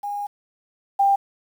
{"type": "tone pair in turn", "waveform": "sine", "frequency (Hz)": [817, 793.7], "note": ["G#5", "G5"], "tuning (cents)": [-29, 21], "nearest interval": "minor second", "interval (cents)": 50, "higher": "first", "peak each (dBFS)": [-25, -14], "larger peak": "second", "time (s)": [[0.03, 0.27], [0.99, 1.16]], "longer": "first", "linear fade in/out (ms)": 10, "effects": ["8-bit"]}